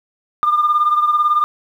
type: beating tone pair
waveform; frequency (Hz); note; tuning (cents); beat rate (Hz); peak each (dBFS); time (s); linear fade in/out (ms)
sine; 1203 / 1221; D6 / D#6; +41 / -33; 18; -12 / -18; 0.43-1.44; 0
effects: tanh soft clip ceiling -7 dBFS + 8-bit